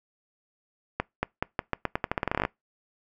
accelerating click train, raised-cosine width 0.5 ms, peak -10 dBFS, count 19, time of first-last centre 1-2.451 s, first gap 230 ms, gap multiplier 0.85, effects noise-tail reverb RT60 0.2 s tail -25 dB re dry

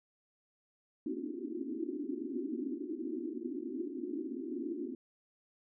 white band-pass noise, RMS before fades -39 dBFS, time 1.06-4.95 s, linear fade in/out 2 ms, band 240 to 370 Hz, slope 96 dB/octave, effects none

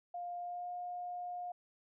sine tone with pitch glide, 704 to 712.6 Hz, F5 to F5, +14 to +35 cents, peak -39 dBFS, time 0.14-1.52 s, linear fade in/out 5 ms, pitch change +21 cents, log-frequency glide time 0.39-0.7 s, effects none

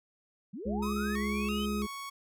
sine linear sweep, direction up, 163.1 to 3147 Hz, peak -38 dBFS, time 0.53-1.66 s, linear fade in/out 10 ms
harmonic tone, 69.3 Hz, C#2, in tune, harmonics 1 / 3 / 5 / 6, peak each -39 / -31 / -42 / -38 dBFS, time 0.65-1.87 s, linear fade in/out 20 ms
sawtooth tone with vibrato, 1184 Hz, D6, 14 cents sharp, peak -35 dBFS, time 0.82-2.1 s, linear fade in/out 10 ms, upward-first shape square, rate 1.5 Hz, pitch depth 110 cents each way
effects none

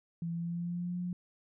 sine tone with pitch glide, 168.1 to 178.1 Hz, E3 to F3, +34 to +34 cents, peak -33 dBFS, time 0.22-1.13 s, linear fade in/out 2 ms, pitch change +100 cents, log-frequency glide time 0.32-0.98 s, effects none

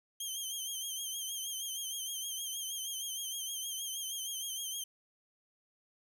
15% pulse tone with vibrato, 3166 Hz, G7, 17 cents sharp, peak -30 dBFS, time 0.2-4.84 s, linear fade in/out 5 ms, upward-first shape triangle, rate 6.4 Hz, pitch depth 75 cents each way, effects none

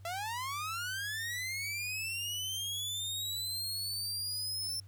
sawtooth linear sweep, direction up, 660 to 5370 Hz, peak -32 dBFS, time 0.05-4.8 s, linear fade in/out 2 ms, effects added 97 Hz sine -49 dBFS peak until 4.87 s + pink hiss -68 dBFS RMS until 4.87 s

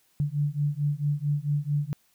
sine beating tone pair, 143.8 / 148.3 Hz, D3 / D3, -36 / +17 cents, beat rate 4.5 Hz, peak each -27 dBFS, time 0.2-1.93 s, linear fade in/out 0 ms, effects white hiss -66 dBFS RMS until 2.14 s

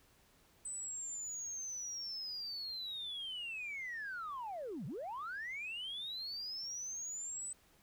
sine linear two-way sweep, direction down then up, 8110 to 120 to 8110 Hz, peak -39 dBFS, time 0.65-7.53 s, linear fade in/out 5 ms, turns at 4.86 s, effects tanh soft clip ceiling -37 dBFS + pink hiss -68 dBFS RMS until 7.82 s

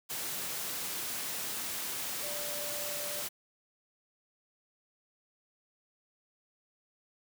sine tone in noise, 587.3 Hz, D5, in tune, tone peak -42 dBFS, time 2.22-3.23 s, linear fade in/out 20 ms, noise white, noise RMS -37 dBFS, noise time 0.09-3.29 s, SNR -8 dB, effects high-pass 100 Hz 12 dB/octave

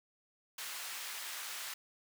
pink high-pass noise, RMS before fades -43 dBFS, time 0.58-1.74 s, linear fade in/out 5 ms, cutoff 1400 Hz, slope 12 dB/octave, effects none

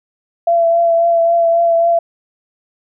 sine tone with vibrato, 675 Hz, E5, 41 cents sharp, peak -9 dBFS, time 0.47-1.99 s, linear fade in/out 5 ms, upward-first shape triangle, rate 3.7 Hz, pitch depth 23 cents each way, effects none

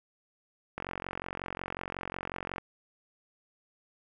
click train, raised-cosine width 0.5 ms, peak -20 dBFS, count 83, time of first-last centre 0.78-2.582 s, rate 45.5 Hz, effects none

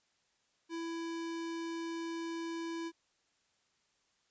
square tone, 332.1 Hz, E4, 13 cents sharp, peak -38 dBFS, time 0.69-2.92 s, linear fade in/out 50 ms, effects white hiss -75 dBFS RMS until 4.3 s + resampled to 16000 Hz

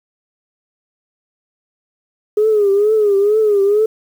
sine tone with vibrato, 415.3 Hz, G#4, in tune, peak -9 dBFS, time 2.37-3.86 s, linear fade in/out 5 ms, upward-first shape triangle, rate 2.2 Hz, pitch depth 110 cents each way, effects tanh soft clip ceiling -5 dBFS + 7-bit

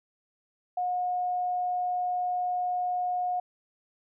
sine tone, 722 Hz, F#5, 43 cents flat, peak -26 dBFS, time 0.77-3.4 s, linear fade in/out 5 ms, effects none

